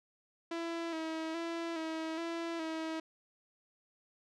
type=tone with vibrato; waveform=sawtooth; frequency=327.6 Hz; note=E4; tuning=11 cents flat; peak=-32 dBFS; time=0.51-3 s; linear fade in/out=5 ms; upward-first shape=square; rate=1.2 Hz; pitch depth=36 cents each way; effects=low-pass 5000 Hz 12 dB/octave